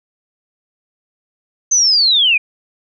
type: linear sweep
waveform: sine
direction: down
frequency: 6272 to 2366 Hz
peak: -9 dBFS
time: 1.71-2.38 s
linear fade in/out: 10 ms
effects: none